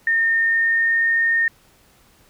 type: tone with pitch glide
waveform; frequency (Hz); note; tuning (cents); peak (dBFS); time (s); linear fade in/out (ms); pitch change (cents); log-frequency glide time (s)
sine; 1823 to 1833.6; A#6 to A#6; -39 to -29; -15; 0.07-1.48; 2; +10; 0.31-1.06
effects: pink hiss -55 dBFS RMS until 2.29 s